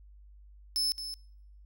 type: tone with echo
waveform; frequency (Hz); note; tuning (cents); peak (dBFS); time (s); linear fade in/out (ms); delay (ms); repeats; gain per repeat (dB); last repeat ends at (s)
40% pulse; 5250; E8; -8; -26; 0.76-0.92; 0; 220; 1; -10; 1.14
effects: noise-tail reverb RT60 0.8 s tail -26 dB re dry + added 50 Hz sine -51 dBFS peak until 1.65 s